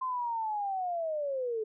sine linear sweep, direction down, 1046.5 to 424.7 Hz, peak -30 dBFS, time 0.01-1.64 s, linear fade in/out 10 ms, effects none

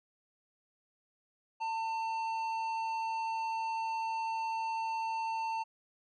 sine tone with tanh clipping, 898 Hz, A5, 35 cents sharp, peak -34 dBFS, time 1.6-5.64 s, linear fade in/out 20 ms, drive 10 dB, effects none

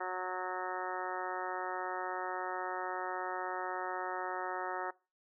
harmonic tone, 183.7 Hz, F#3, 12 cents flat, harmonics 2 / 3 / 4 / 5 / 6 / 7 / 8 / 9 / 10, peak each -43 / -45 / -41 / -42 / -47 / -43 / -48 / -50 / -46 dBFS, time 0-4.91 s, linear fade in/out 10 ms, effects noise-tail reverb RT60 0.3 s tail -22 dB re dry

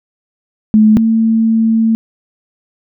sine tone pair in turn, 215.7 / 224.3 Hz, A3 / A3, -34 / +34 cents, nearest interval minor second, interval 68 cents, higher second, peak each -4 / -8 dBFS, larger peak first, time 0.74-0.97 / 0.97-1.95 s, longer second, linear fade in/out 0 ms, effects none

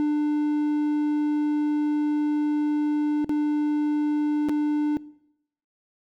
triangle tone with dropouts, 298 Hz, D4, 25 cents sharp, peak -18 dBFS, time 0-4.97 s, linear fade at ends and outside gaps 0 ms, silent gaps 3.245-3.294 / 4.487-4.494 s, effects noise-tail reverb RT60 0.8 s tail -21 dB re dry

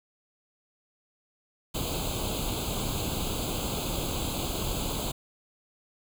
pink noise with comb filter, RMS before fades -31 dBFS, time 1.74-5.12 s, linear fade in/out 10 ms, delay 0.27 ms, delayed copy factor +1, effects none

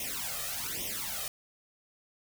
white noise with flanger, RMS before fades -36 dBFS, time 0-1.28 s, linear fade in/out 2 ms, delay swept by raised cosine 0.33 to 1.63 ms, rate 1.2 Hz, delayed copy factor +1, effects none

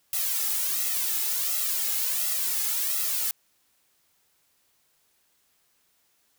blue noise with flanger, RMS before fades -27 dBFS, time 0.13-3.31 s, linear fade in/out 2 ms, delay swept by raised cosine 1.5 to 2.38 ms, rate 1.4 Hz, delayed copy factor +0.95, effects white hiss -68 dBFS RMS until 6.38 s

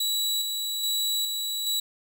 sawtooth tone with tremolo, 3914 Hz, B7, 16 cents flat, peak -21 dBFS, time 0-1.8 s, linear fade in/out 5 ms, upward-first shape square, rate 1.2 Hz, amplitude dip 35%, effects none

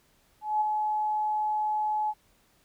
sine tone with ADSR envelope, 852 Hz, G#5, 44 cents sharp, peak -21 dBFS, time 0.41-2.14 s, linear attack 200 ms, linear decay 14 ms, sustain -4 dB, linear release 47 ms, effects pink hiss -65 dBFS RMS until 2.64 s

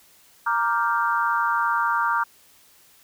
sine chord, G minor seventh, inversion first, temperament equal, 932.3 / 1174.7 / 1396.9 / 1568 Hz, Bb5 / D6 / F6 / G6, 0 / 0 / 0 / 0 cents, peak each -24 / -24 / -25 / -29 dBFS, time 0.46-2.24 s, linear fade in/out 10 ms, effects white hiss -55 dBFS RMS until 3.03 s

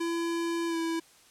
square tone with pitch glide, 336.6 to 329.7 Hz, E4 to E4, +36 to 0 cents, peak -29 dBFS, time 0-1 s, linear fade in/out 10 ms, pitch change -36 cents, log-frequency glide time 0.67-0.77 s, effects white hiss -58 dBFS RMS until 1.3 s + low-pass 10000 Hz 12 dB/octave

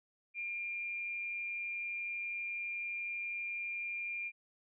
sine tone with amplitude modulation, 2396 Hz, D7, 34 cents sharp, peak -35 dBFS, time 0.34-4.32 s, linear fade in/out 50 ms, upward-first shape sine, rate 193 Hz, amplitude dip 35%, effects none

